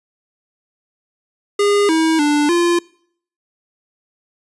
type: tone with pitch steps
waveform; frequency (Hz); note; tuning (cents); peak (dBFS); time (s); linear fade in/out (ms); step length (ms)
square; 407.6 / 321.4 / 294.3 / 345.6; G#4 / E4 / D4 / F4; -32 / -44 / +4 / -18; -13; 1.59-2.79; 5; 300
effects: noise-tail reverb RT60 0.6 s tail -24 dB re dry + resampled to 24000 Hz